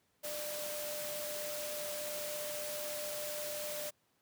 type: tone in noise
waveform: sine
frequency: 596 Hz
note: D5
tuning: 25 cents sharp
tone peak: -41 dBFS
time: 0.23-3.91 s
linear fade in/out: 20 ms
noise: white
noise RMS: -42 dBFS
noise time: 0.23-3.91 s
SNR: -2 dB
effects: pink hiss -75 dBFS RMS until 4.21 s + high-pass 100 Hz 12 dB/octave